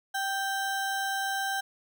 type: ring-modulated tone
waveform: square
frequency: 1174.7 Hz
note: D6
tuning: in tune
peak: -26 dBFS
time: 0.14-1.61 s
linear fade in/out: 10 ms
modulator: 396 Hz
effects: none